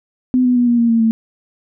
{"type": "tone with pitch steps", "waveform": "sine", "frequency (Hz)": [253.3, 248.2, 243.3, 238.4, 233.6, 228.9, 224.4], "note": ["B3", "B3", "B3", "A#3", "A#3", "A#3", "A3"], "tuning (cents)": [44, 9, -26, 39, 4, -31, 34], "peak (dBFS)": -10, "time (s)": [0.34, 1.11], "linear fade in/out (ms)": 0, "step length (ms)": 110, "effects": []}